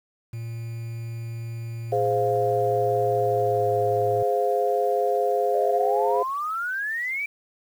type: tone with pitch glide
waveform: triangle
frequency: 115.3 to 110.35 Hz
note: A#2 to A2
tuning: -19 to +5 cents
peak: -28 dBFS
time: 0.33-4.23 s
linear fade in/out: 5 ms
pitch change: -76 cents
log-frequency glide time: 3.18-3.68 s
type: chord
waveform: sine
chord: F minor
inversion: first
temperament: equal with one note detuned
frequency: 415.3 / 520.2 / 698.5 Hz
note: Ab4 / C5 / F5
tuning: 0 / -10 / 0 cents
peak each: -24 dBFS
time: 1.92-6.23 s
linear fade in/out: 5 ms
type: exponential sweep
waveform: sine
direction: up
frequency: 587.3 to 2349 Hz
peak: -25 dBFS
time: 5.54-7.26 s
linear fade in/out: 5 ms
effects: tanh soft clip ceiling -8 dBFS + 8-bit